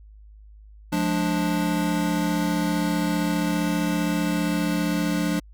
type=chord; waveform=square; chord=D diminished; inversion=first; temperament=just; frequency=176.2 / 211.4 / 293.7 Hz; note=F3 / Ab3 / D4; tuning=+16 / +31 / 0 cents; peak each=-26 / -29 / -26 dBFS; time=0.92-5.4 s; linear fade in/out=10 ms; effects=added 52 Hz sine -44 dBFS peak until 5.53 s